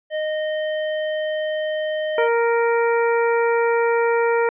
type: tone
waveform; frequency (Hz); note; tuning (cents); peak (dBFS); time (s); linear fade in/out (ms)
square; 618; D#5; -12; -22; 0.1-2.29; 50
type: harmonic tone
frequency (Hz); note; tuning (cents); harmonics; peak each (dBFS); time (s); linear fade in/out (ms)
466.2; A#4; 0; 1 / 2 / 3 / 4 / 5; -17 / -23 / -27 / -29 / -31; 2.18-4.49; 2
effects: resampled to 8000 Hz